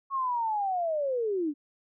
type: linear sweep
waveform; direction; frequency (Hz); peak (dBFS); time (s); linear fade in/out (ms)
sine; down; 1105 to 277.2; -26; 0.1-1.54; 50
effects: none